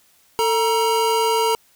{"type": "tone pair together", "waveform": "square", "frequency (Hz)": [446.5, 946], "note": ["A4", "A#5"], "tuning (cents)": [25, 25], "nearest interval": "octave + minor second", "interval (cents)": 1300, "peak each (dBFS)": -20, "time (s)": [0.39, 1.55], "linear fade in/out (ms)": 0, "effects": ["white hiss -57 dBFS RMS until 1.75 s"]}